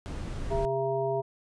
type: noise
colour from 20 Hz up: brown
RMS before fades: -34 dBFS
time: 0.06-0.65 s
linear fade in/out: 0 ms
type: harmonic tone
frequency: 134.2 Hz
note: C3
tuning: 44 cents sharp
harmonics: 1 / 3 / 5 / 7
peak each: -35 / -29 / -30 / -36 dBFS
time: 0.5-1.22 s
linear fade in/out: 20 ms
effects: resampled to 22050 Hz